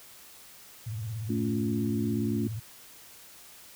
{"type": "tone with vibrato", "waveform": "sine", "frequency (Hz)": 110, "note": "A2", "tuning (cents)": 0, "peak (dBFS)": -32, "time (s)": [0.86, 2.6], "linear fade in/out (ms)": 10, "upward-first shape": "sine", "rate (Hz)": 17, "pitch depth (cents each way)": 140}
{"type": "chord", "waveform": "sine", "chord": "A augmented", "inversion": "none", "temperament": "equal with one note detuned", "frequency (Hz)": [220, 281.2, 349.2], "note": ["A3", "C#4", "E#4"], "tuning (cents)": [0, 25, 0], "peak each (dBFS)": [-29, -32, -35], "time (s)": [1.29, 2.48], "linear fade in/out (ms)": 10}
{"effects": ["white hiss -51 dBFS RMS until 3.75 s"]}